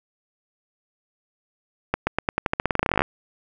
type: accelerating click train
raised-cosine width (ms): 0.5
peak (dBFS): -5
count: 22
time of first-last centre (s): 1.94-3.02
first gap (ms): 130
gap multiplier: 0.89
effects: none